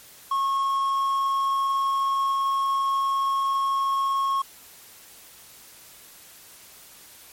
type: tone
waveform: triangle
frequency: 1091 Hz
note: C#6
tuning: 28 cents flat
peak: -19 dBFS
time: 0.31-4.42 s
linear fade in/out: 5 ms
effects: white hiss -48 dBFS RMS until 7.32 s + MP3 64 kbps